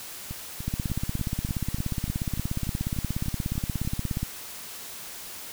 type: two click trains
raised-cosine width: 5 ms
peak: -15 / -22 dBFS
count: 61 / 13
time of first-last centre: 0.68-4.23 / 0.31-3.85 s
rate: 16.9 / 3.39 Hz
effects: white hiss -40 dBFS RMS until 5.52 s